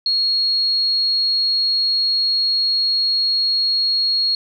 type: tone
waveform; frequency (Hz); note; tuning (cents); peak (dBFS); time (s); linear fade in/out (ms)
sine; 4300; C8; +47; -15; 0.06-4.35; 2
effects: none